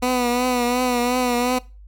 15% pulse tone with vibrato, 246.9 Hz, B3, in tune, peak -12 dBFS, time 0.02-1.59 s, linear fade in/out 10 ms, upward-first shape triangle, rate 2.8 Hz, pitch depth 53 cents each way, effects noise-tail reverb RT60 0.3 s tail -21 dB re dry + added 50 Hz sine -40 dBFS peak until 1.87 s

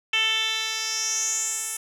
10% pulse tone with band-pass filter sweep, 441.8 Hz, A4, 7 cents sharp, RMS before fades -26 dBFS, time 0.13-1.77 s, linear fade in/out 5 ms, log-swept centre 2900 to 9300 Hz, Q 5, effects none

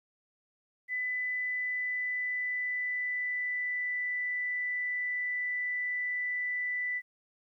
sine tone with pitch glide, 2000 to 1983.9 Hz, B6 to B6, +21 to +7 cents, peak -30 dBFS, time 0.88-7.02 s, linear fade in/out 50 ms, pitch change -14 cents, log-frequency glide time 1.06-3.95 s, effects 12-bit

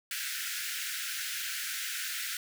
pink high-pass noise, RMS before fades -36 dBFS, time 0.11-2.37 s, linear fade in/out 2 ms, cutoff 1400 Hz, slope 96 dB/octave, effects none

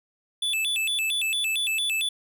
square tone with vibrato, 3017 Hz, F#7, 33 cents sharp, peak -24 dBFS, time 0.42-2.09 s, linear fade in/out 5 ms, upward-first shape square, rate 4.4 Hz, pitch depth 240 cents each way, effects none

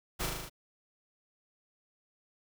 pink noise with echo, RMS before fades -34 dBFS, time 0.19-0.27 s, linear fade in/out 20 ms, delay 38 ms, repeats 6, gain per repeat -2 dB, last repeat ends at 0.498 s, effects none

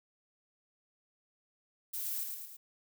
violet noise with echo, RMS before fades -38 dBFS, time 1.93-2.24 s, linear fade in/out 10 ms, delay 110 ms, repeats 3, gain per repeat -4 dB, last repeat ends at 2.57 s, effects none

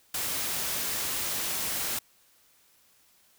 white noise, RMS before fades -31 dBFS, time 0.14-1.99 s, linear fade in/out 5 ms, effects white hiss -63 dBFS RMS until 3.38 s

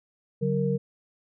sine tone cluster, 143.9 / 187.8 / 463.8 Hz, D3 / F#3 / A#4, -35 / +26 / -9 cents, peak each -27 dBFS, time 0.41-0.78 s, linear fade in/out 20 ms, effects none

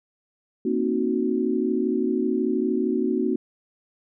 sine chord, C half-diminished seventh, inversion third, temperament equal with one note detuned, 233.1 / 266 / 311.1 / 370 Hz, Bb3 / C4 / Eb4 / Gb4, 0 / +29 / 0 / 0 cents, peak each -26 / -26 / -28 / -25 dBFS, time 0.65-3.36 s, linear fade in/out 5 ms, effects none

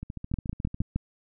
two click trains, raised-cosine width 5 ms, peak -23 / -14 dBFS, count 12 / 5, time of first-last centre 0.03-0.816 / 0.34-0.96 s, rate 14 / 6.45 Hz, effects none

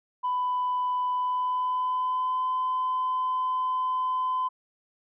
sine tone with pitch glide, 997 to 1019.7 Hz, B5 to C6, +16 to -45 cents, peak -23 dBFS, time 0.23-4.49 s, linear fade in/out 20 ms, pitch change +39 cents, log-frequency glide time 1.13-2.46 s, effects tanh soft clip ceiling -21 dBFS

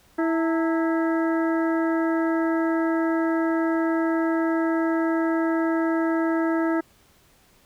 harmonic tone with a mistuned harmonic, 327.6 Hz, E4, 11 cents flat, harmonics 1 / 2 / 3 / 4 / 5 / 6, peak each -21 / -29 / -33 / -33 / -34 / -39 dBFS, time 0.18-6.81 s, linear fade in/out 10 ms, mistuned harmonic 3, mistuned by -130 cents, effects pink hiss -58 dBFS RMS until 7.65 s

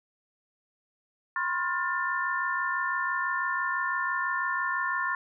sine tone cluster, 1006 / 1072 / 1413 / 1779 Hz, B5 / C6 / F6 / A6, +32 / +42 / +20 / +19 cents, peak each -36 / -31 / -33 / -30 dBFS, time 1.36-5.15 s, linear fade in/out 2 ms, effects none

